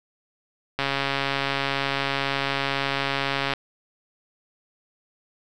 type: click train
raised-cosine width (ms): 0.3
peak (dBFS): -8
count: 380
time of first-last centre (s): 0.79-3.536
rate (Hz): 138
effects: none